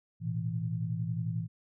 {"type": "chord", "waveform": "sine", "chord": "A suspended second", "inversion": "none", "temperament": "equal with one note detuned", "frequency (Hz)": [112.44, 123.47, 164.81], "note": ["A2", "B2", "E3"], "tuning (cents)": [38, 0, 0], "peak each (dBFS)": [-34, -37, -34], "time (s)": [0.2, 1.48], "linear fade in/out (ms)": 50, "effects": []}